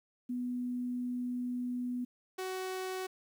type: tone pair in turn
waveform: sine / sawtooth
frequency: 246.9 / 374.1 Hz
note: B3 / F#4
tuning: 0 / +19 cents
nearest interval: perfect fifth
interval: 719 cents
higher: second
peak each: -33 / -32 dBFS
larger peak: second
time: 0.29-2.05 / 2.38-3.07 s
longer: first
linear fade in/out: 10 ms
effects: 11-bit